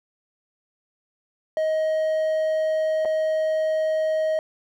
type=tone with dropouts; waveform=triangle; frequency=629 Hz; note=D#5; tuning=19 cents sharp; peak=-18 dBFS; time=1.57-4.39 s; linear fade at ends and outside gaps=1 ms; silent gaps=3.05-3.055 s; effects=none